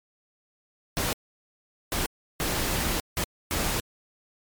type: noise bursts at uneven times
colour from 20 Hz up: pink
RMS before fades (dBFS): -27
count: 5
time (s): 0.97-1.13 / 1.92-2.06 / 2.4-3 / 3.17-3.24 / 3.51-3.8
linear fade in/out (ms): 0
effects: MP3 96 kbps